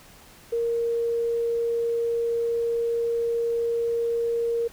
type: tone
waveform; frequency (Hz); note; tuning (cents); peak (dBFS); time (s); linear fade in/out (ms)
sine; 466.2; A#4; 0; -22; 0.52-4.68; 10
effects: pink hiss -50 dBFS RMS until 4.72 s